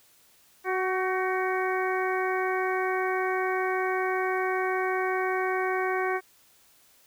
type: harmonic tone with a mistuned harmonic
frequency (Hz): 372.9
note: F#4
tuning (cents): +14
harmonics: 1 / 2 / 3 / 4 / 5 / 6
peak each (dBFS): -28 / -31 / -33 / -34 / -35 / -36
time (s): 0.64-6.21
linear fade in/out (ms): 50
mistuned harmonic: 4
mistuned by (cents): +41
effects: white hiss -60 dBFS RMS until 7.06 s